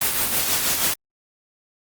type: noise with tremolo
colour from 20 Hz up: white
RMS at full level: -19 dBFS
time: 0.01-0.94 s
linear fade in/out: 5 ms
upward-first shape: triangle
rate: 6.2 Hz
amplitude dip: 50%
effects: Opus 32 kbps